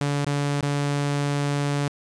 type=tone with dropouts; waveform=sawtooth; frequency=143.4 Hz; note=D3; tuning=41 cents flat; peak=-18 dBFS; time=0.01-1.88 s; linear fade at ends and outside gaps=0 ms; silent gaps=0.246-0.266 / 0.609-0.628 s; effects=resampled to 22050 Hz + 9-bit